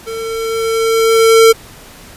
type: tone with level ramp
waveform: square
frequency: 450.9 Hz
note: A4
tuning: 42 cents sharp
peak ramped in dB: -22 to -3 dBFS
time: 0.06-1.53 s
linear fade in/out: 20 ms
effects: pink hiss -37 dBFS RMS until 2.16 s + resampled to 32000 Hz